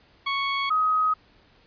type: tone pair in turn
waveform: 20% pulse / sine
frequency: 1108.7 / 1261 Hz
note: C#6 / D#6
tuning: 0 / +23 cents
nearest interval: major second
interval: 223 cents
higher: second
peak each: -19 dBFS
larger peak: neither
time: 0.26-0.7 / 0.7-1.14 s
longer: neither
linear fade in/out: 10 ms
effects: pink hiss -58 dBFS RMS until 1.66 s + resampled to 11025 Hz